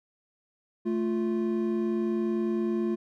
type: tone pair together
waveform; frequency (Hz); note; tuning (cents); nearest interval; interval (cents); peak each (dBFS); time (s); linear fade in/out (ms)
triangle; 219.7 / 349.2; A3 / F4; -2 / 0; minor sixth; 802; -26; 0.85-2.96; 20
effects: none